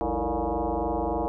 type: tone with frequency modulation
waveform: sine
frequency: 183.3 Hz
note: F#3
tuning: 16 cents flat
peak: -24 dBFS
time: 0.01-1.28 s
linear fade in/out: 0 ms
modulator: 130 Hz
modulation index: 5.8
effects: none